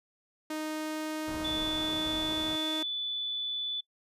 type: tone with pitch glide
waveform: sawtooth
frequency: 309.9 to 313 Hz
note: D#4 to D#4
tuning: -7 to +10 cents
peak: -29 dBFS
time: 0.5-2.83 s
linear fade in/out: 5 ms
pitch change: +17 cents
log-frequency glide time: 0.71-2.68 s
type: low-pass noise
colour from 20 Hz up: pink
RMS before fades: -43 dBFS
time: 1.27-2.56 s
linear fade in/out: 10 ms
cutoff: 1400 Hz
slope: 24 dB/octave
type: tone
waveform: sine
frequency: 3479 Hz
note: A7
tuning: 20 cents flat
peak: -31 dBFS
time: 1.44-3.81 s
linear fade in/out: 10 ms
effects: noise-tail reverb RT60 0.1 s tail -23 dB re dry + resampled to 32000 Hz